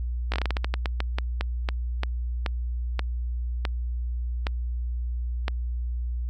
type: slowing click train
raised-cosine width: 0.3 ms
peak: -11 dBFS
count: 21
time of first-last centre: 0.32-5.481 s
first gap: 17 ms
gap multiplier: 1.24
effects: added 60 Hz sine -26 dBFS peak until 6.29 s